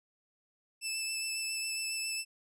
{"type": "tone with vibrato", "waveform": "15% pulse", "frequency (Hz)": 2637, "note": "E7", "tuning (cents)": 0, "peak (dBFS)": -26, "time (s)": [0.81, 2.25], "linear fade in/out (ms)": 50, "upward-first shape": "sine", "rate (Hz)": 7.3, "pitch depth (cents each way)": 12, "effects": ["low-pass 12000 Hz 12 dB/octave"]}